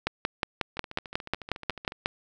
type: two click trains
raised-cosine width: 0.3 ms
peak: -23 / -9 dBFS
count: 17 / 12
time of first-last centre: 0.77-1.921 / 0.07-2.059 s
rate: 13.9 / 5.53 Hz
effects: none